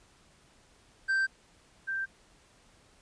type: tone pair in turn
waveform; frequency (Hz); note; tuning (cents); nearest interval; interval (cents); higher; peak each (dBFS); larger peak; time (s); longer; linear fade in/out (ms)
triangle / sine; 1565 / 1570.7; G6 / G6; -3 / +3; unison; 6; second; -23 / -30; first; 1.08-1.27 / 1.87-2.06; neither; 20
effects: pink hiss -62 dBFS RMS until 3.01 s + resampled to 22050 Hz